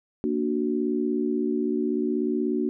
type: chord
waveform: sine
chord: Bb augmented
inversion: none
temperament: equal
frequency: 233.1 / 293.7 / 370 Hz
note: Bb3 / D4 / F#4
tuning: 0 / 0 / 0 cents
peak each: -27 dBFS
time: 0.24-2.69 s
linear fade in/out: 0 ms
effects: none